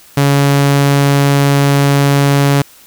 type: tone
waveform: sawtooth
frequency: 140.8 Hz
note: C#3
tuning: 27 cents sharp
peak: -4 dBFS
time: 0.17-2.62 s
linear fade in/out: 5 ms
effects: white hiss -42 dBFS RMS until 2.86 s